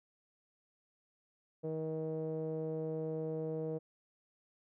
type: tone with low-pass filter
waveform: sawtooth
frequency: 158.3 Hz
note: D#3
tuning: 30 cents sharp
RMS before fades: -38 dBFS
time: 1.63-3.79 s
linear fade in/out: 20 ms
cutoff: 520 Hz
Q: 6.8
effects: none